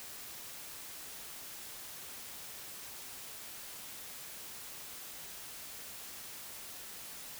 silence, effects white hiss -47 dBFS RMS until 7.39 s

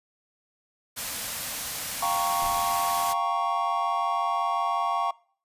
white band-stop noise, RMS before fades -32 dBFS, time 0.96-3.14 s, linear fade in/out 20 ms, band 310 to 450 Hz, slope 96 dB/octave
triangle chord, G half-diminished seventh, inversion third, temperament equal, 698.5 / 784 / 932.3 / 1108.7 Hz, F5 / G5 / Bb5 / Db6, 0 / 0 / 0 / 0 cents, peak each -28 / -29 / -29 / -25 dBFS, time 2.02-5.11 s, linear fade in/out 5 ms
brown noise with exponential decay, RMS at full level -36 dBFS, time 2.42-2.93 s, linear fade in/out 1 ms, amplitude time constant 110 ms
effects noise-tail reverb RT60 0.5 s tail -23 dB re dry + resampled to 32000 Hz

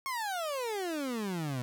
30% pulse exponential sweep, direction down, 1104 to 120 Hz, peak -30 dBFS, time 0.06-1.62 s, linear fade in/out 0 ms, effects none

